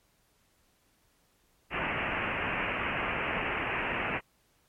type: low-pass noise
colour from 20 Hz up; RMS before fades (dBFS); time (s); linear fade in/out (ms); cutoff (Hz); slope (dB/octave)
white; -32; 1.7-4.21; 50; 2800; 96
effects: pink hiss -69 dBFS RMS until 4.68 s + MP3 64 kbps